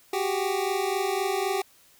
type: tone pair together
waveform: 25% pulse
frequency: 375.5 / 399.4 Hz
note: F#4 / G4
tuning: +26 / +32 cents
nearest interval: minor second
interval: 106 cents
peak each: -24 dBFS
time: 0.13-1.62 s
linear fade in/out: 5 ms
effects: white hiss -58 dBFS RMS until 1.99 s